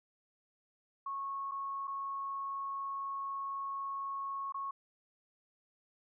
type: tone with dropouts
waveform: sine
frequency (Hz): 1099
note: C#6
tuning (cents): -15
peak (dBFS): -36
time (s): 1.06-4.71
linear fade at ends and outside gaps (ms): 5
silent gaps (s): 1.513-1.517 / 1.873-1.877 / 4.523-4.543
effects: none